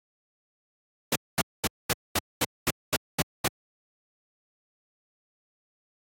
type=noise bursts; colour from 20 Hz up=pink; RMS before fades=-23 dBFS; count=10; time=1.12-3.48 s; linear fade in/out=5 ms; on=38 ms; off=220 ms; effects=high-pass 100 Hz 12 dB/octave + AAC 64 kbps